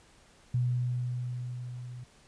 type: tone with level ramp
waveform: sine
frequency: 123.47 Hz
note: B2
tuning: in tune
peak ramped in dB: -24 to -40 dBFS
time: 0.54-2.04 s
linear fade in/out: 5 ms
effects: pink hiss -60 dBFS RMS until 2.27 s + resampled to 22050 Hz